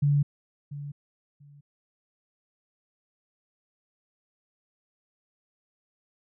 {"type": "tone with echo", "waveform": "sine", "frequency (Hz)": 143.8, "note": "D3", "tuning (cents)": -36, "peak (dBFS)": -19, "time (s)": [0.02, 0.23], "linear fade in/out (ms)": 10, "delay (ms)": 690, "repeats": 2, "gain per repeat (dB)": -15, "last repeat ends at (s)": 1.61, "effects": []}